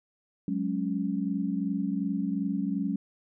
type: chord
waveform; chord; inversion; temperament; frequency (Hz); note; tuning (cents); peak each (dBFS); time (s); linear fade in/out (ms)
sine; F# suspended second; none; equal; 185 / 207.7 / 277.2; F#3 / G#3 / C#4; 0 / 0 / 0; -31; 0.48-2.96; 2
effects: none